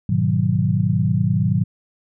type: chord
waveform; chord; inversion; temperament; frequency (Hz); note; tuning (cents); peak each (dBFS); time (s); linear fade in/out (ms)
sine; G# minor seventh; none; equal; 103.83 / 123.47 / 155.56 / 185; G#2 / B2 / D#3 / F#3; 0 / 0 / 0 / 0; -21; 0.09-1.64; 5
effects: none